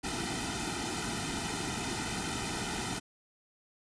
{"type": "noise with comb filter", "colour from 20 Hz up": "pink", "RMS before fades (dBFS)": -35, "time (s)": [0.03, 3], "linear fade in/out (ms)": 20, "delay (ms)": 1.8, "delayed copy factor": -1, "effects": ["resampled to 22050 Hz"]}